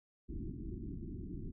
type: low-pass noise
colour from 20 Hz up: pink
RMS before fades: -43 dBFS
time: 0.28-1.52 s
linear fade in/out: 20 ms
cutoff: 380 Hz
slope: 96 dB/octave
effects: none